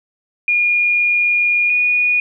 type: tone pair in turn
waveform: sine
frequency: 2429 / 2456 Hz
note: D#7 / D#7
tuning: -42 / -23 cents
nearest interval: unison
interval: 19 cents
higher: second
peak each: -12 dBFS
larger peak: neither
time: 0.48-1.7 / 1.7-2.2 s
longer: first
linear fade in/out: 2 ms
effects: none